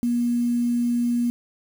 sine tone with quantisation, 239.7 Hz, A#3, 48 cents sharp, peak -19 dBFS, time 0.03-1.3 s, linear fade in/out 0 ms, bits 7, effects none

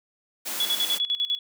white high-pass noise, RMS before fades -31 dBFS, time 0.45-0.99 s, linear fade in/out 20 ms, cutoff 200 Hz, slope 24 dB/octave
sine tone with tremolo, 3389 Hz, G#7, 34 cents sharp, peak -21 dBFS, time 0.6-1.39 s, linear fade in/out 2 ms, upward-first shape square, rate 10 Hz, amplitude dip 80%
effects none

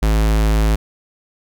square tone, 53.7 Hz, A1, 41 cents flat, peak -13 dBFS, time 0.02-0.76 s, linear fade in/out 10 ms, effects none

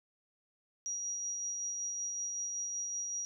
sine tone with tremolo, 5750 Hz, F8, 50 cents sharp, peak -34 dBFS, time 0.86-3.25 s, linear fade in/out 0 ms, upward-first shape sine, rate 5.3 Hz, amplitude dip 25%, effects none

